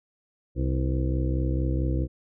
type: harmonic tone with a mistuned harmonic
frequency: 64.6 Hz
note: C2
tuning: 21 cents flat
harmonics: 1 / 2 / 3 / 4 / 5 / 6 / 7 / 8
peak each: -25 / -28 / -41 / -35 / -32 / -42 / -41 / -39 dBFS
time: 0.55-2.08 s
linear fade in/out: 50 ms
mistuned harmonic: 7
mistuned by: +71 cents
effects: none